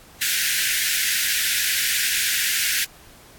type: high-pass noise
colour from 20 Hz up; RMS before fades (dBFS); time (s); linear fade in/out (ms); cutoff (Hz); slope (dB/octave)
pink; -22; 0.21-2.85; 10; 1500; 96
effects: pink hiss -48 dBFS RMS until 3.38 s + AAC 64 kbps